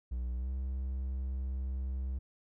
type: tone with pitch glide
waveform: triangle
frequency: 61.3 to 65.32 Hz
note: B1 to C2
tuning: -12 to -2 cents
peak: -31 dBFS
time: 0.11-2.19 s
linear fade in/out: 10 ms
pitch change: +110 cents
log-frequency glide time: 0.36-0.5 s
effects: none